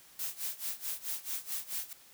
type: noise with tremolo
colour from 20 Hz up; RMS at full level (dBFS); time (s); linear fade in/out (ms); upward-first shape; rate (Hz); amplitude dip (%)
blue; -35; 0.19-1.93; 2; sine; 4.6; 90
effects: white hiss -58 dBFS RMS until 2.13 s